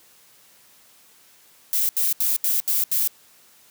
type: noise bursts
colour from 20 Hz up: violet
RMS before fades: -21 dBFS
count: 6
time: 1.73-3.075 s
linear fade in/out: 0 ms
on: 160 ms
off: 77 ms
effects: white hiss -54 dBFS RMS until 3.7 s + high-pass 80 Hz 12 dB/octave